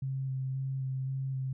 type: tone with vibrato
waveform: sine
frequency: 132.9 Hz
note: C3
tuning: 27 cents sharp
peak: -31 dBFS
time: 0.02-1.53 s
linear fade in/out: 5 ms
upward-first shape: square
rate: 1.9 Hz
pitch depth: 13 cents each way
effects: none